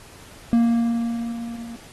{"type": "tone with level ramp", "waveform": "triangle", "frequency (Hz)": 233.1, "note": "A#3", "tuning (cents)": 0, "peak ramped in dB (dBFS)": [-11, -31], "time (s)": [0.53, 1.76], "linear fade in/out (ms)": 0, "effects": ["pink hiss -46 dBFS RMS until 1.92 s", "AAC 32 kbps"]}